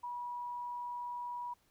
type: tone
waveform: sine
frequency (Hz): 970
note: B5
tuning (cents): -31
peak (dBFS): -38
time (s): 0.03-1.54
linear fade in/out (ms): 10
effects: pink hiss -72 dBFS RMS until 1.7 s